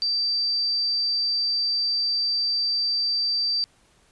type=tone; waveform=sine; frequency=4666 Hz; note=D8; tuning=12 cents flat; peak=-21 dBFS; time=0.02-3.64 s; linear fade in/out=0 ms; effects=pink hiss -60 dBFS RMS until 4.11 s + resampled to 24000 Hz